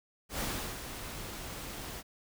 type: noise with ADSR envelope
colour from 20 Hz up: pink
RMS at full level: -34 dBFS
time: 0.29-2.03 s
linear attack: 100 ms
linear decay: 380 ms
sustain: -8 dB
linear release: 38 ms
effects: none